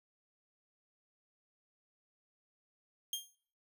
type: tone with exponential decay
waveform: sawtooth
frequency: 3214 Hz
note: G7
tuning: 43 cents sharp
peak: -29 dBFS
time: 3.13-3.35 s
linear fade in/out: 2 ms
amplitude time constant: 46 ms
effects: noise-tail reverb RT60 0.5 s tail -19 dB re dry